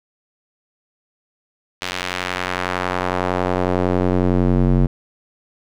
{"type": "tone with band-pass filter sweep", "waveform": "square", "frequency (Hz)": 45.46, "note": "F#1", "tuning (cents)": -30, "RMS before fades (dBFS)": -19, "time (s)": [1.81, 4.87], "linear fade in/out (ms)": 10, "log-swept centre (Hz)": [3300, 180], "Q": 0.87, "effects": []}